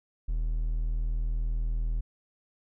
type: tone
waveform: triangle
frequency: 39.9 Hz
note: D#1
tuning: 44 cents sharp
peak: -24 dBFS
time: 0.28-2.01 s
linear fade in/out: 10 ms
effects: none